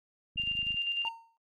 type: click train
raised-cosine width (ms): 5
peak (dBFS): -35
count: 11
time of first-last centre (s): 0.36-0.745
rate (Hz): 26
type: tone with tremolo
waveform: sine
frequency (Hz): 2794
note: F7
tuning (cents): 0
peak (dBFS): -28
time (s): 0.37-1.09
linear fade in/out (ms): 10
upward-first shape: square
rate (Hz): 10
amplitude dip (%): 40
type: tone with exponential decay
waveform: triangle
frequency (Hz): 915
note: A#5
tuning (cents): -32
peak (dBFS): -31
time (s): 1.05-1.37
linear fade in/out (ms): 0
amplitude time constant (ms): 68
effects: Opus 48 kbps